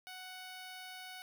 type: tone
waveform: 10% pulse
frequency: 742 Hz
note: F#5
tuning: 5 cents sharp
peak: -38 dBFS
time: 0.07-1.22 s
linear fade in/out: 0 ms
effects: none